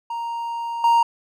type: tone with level steps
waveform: triangle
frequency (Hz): 932.3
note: A#5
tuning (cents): 0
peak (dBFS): -23 / -11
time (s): 0.1-1.03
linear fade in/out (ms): 5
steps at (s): 0.84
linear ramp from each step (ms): 2
effects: none